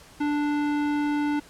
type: tone with low-pass filter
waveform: square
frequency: 293.7 Hz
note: D4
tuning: in tune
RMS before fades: -25 dBFS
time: 0.2-1.4 s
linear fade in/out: 10 ms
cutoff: 2400 Hz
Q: 0.72
effects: pink hiss -50 dBFS RMS until 1.49 s + low-pass 11000 Hz 12 dB/octave